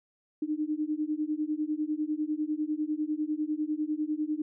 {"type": "beating tone pair", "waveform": "sine", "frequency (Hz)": [300, 310], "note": ["D4", "D#4"], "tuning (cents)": [37, -6], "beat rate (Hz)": 10, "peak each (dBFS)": -31, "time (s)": [0.42, 4.42], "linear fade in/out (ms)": 5, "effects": []}